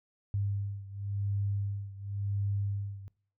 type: beating tone pair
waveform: sine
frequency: 100 / 100.93 Hz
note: G2 / G#2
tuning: +35 / -49 cents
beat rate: 0.93 Hz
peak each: -32 / -35 dBFS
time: 0.34-3.08 s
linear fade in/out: 0 ms
effects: noise-tail reverb RT60 0.5 s tail -23 dB re dry